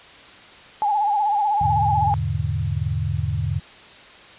sine tone with vibrato, 830.6 Hz, G#5, in tune, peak -17 dBFS, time 0.82-2.14 s, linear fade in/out 0 ms, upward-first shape sine, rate 16 Hz, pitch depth 67 cents each way
sine chord, E dominant seventh, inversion none, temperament equal with one note detuned, 82.41 / 103.83 / 122.83 / 146.83 Hz, E2 / G#2 / B2 / D3, 0 / 0 / -9 / 0 cents, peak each -26 / -25 / -29 / -26 dBFS, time 1.61-3.6 s, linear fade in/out 5 ms
effects white hiss -44 dBFS RMS until 4.38 s + resampled to 8000 Hz

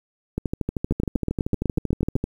two click trains, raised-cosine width 3 ms, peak -9 / -11 dBFS, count 11 / 25, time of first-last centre 0.91-2.155 / 0.38-2.24 s, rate 8.03 / 12.9 Hz, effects 8-bit

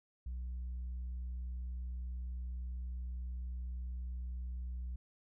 sine tone, 61.74 Hz, B1, in tune, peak -36 dBFS, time 0.26-4.96 s, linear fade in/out 5 ms, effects tanh soft clip ceiling -37 dBFS

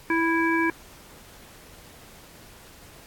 harmonic tone, 329.6 Hz, E4, in tune, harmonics 1 / 3 / 5 / 7, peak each -23 / -27 / -26 / -29 dBFS, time 0.1-0.7 s, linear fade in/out 2 ms, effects pink hiss -49 dBFS RMS until 3.06 s + AAC 64 kbps

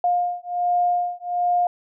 sine beating tone pair, 708 / 709.3 Hz, F5 / F5, +23 / +27 cents, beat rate 1.3 Hz, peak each -22 dBFS, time 0.04-1.67 s, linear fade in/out 2 ms, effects none

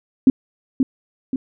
sine tone with echo, 262.4 Hz, C4, 5 cents sharp, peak -6 dBFS, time 0.27-0.3 s, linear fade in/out 2 ms, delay 530 ms, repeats 2, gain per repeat -6 dB, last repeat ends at 1.36 s, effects none

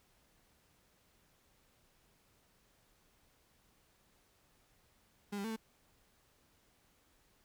35% pulse tone with pitch steps, 203.7 / 198.6 / 224 / 221.8 Hz, G#3 / G3 / A3 / A3, -33 / +23 / +31 / +14 cents, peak -36 dBFS, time 5.32-5.564 s, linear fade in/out 10 ms, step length 61 ms, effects pink hiss -71 dBFS RMS until 7.44 s

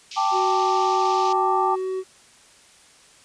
white band-pass noise, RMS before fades -37 dBFS, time 0.11-1.33 s, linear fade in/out 5 ms, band 2300 to 6100 Hz, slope 48 dB/octave
sine chord, G suspended second, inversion none, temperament equal, 784 / 880 / 1174.7 Hz, G5 / A5 / D6, 0 / 0 / 0 cents, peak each -23 dBFS, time 0.16-1.76 s, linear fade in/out 20 ms
triangle tone with pitch glide, 373 to 376.2 Hz, F#4 to F#4, +14 to +29 cents, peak -22 dBFS, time 0.31-2.04 s, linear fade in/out 50 ms, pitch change +15 cents, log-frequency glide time 1.73-1.88 s
effects white hiss -52 dBFS RMS until 3.24 s + resampled to 22050 Hz

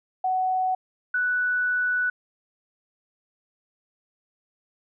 sine tone pair in turn, 746 / 1482.6 Hz, F#5 / F#6, +14 / +3 cents, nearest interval octave, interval 1189 cents, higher second, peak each -21 / -21 dBFS, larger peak neither, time 0.24-0.75 / 1.14-2.1 s, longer second, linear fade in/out 5 ms, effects none

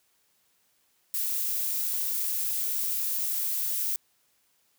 violet noise, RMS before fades -29 dBFS, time 1.14-3.96 s, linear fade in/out 0 ms, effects white hiss -69 dBFS RMS until 4.78 s + high-pass 60 Hz 12 dB/octave

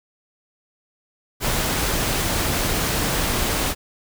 pink noise, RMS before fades -22 dBFS, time 1.4-3.75 s, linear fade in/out 50 ms, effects none

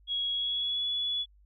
sine tone with pitch glide, 3322 to 3409 Hz, G#7 to G#7, 0 to +45 cents, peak -28 dBFS, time 0.07-1.26 s, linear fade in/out 50 ms, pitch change +45 cents, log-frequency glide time 0.32-0.88 s, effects added 50 Hz sine -57 dBFS peak until 1.45 s

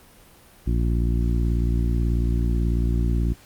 harmonic tone, 58.27 Hz, A#1, in tune, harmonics 1 / 2 / 3 / 4 / 5 / 6, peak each -20 / -26 / -30 / -32 / -34 / -36 dBFS, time 0.66-3.34 s, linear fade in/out 20 ms, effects pink hiss -51 dBFS RMS until 3.45 s + Opus 32 kbps

